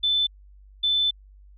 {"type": "tone pair in turn", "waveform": "sine", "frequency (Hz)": [3520, 3520], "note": ["A7", "A7"], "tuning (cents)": [0, 0], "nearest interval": "unison", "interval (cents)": 0, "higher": "neither", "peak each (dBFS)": -19, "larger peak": "neither", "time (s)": [[0.03, 0.27], [0.83, 1.11]], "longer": "second", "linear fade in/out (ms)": 10, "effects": ["added 49 Hz sine -47 dBFS peak until 1.57 s"]}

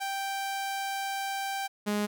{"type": "tone pair in turn", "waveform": "sawtooth", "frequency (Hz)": [784, 207.7], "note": ["G5", "G#3"], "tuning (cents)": [0, 0], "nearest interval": "octave + major seventh", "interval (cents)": 2300, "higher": "first", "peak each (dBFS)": [-27, -23], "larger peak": "second", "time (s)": [[0, 1.68], [1.86, 2.07]], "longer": "first", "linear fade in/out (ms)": 20, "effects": []}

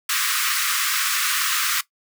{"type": "high-pass noise", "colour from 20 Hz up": "pink", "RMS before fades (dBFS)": -22, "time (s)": [0.09, 1.81], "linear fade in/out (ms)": 5, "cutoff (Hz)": 1100, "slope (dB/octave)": 96, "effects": ["noise-tail reverb RT60 0.1 s tail -17 dB re dry"]}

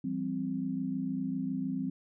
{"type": "chord", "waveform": "sine", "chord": "C major", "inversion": "first", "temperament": "equal with one note detuned", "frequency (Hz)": [168.86, 196, 261.6], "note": ["E3", "G3", "C4"], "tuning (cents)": [42, 0, 0], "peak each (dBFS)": [-38, -36, -33], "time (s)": [0.04, 1.9], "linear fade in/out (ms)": 5, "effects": []}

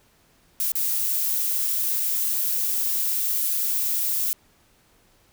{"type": "noise with dropouts", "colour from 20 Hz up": "violet", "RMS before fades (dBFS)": -24, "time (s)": [0.6, 4.33], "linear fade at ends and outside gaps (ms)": 0, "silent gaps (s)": [[0.718, 0.754], [1.998, 2.002]], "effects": ["pink hiss -60 dBFS RMS until 5.32 s"]}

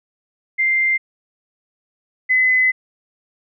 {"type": "tone pair in turn", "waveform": "sine", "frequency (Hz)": [2093, 2024], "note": ["C7", "B6"], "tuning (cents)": [0, 42], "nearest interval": "minor second", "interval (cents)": 58, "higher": "first", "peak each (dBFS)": [-14, -12], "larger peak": "second", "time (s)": [[0.58, 0.98], [2.29, 2.72]], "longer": "second", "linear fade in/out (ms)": 20, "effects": []}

